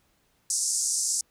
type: band-pass noise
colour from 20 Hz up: white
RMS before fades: -27 dBFS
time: 0.5-1.21 s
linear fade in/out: 2 ms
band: 5300 to 9300 Hz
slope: 48 dB/octave
effects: pink hiss -68 dBFS RMS until 1.3 s